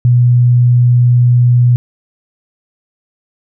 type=tone; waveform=sine; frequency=122.3 Hz; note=B2; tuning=16 cents flat; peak=-5 dBFS; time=0.05-1.76 s; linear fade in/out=0 ms; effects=none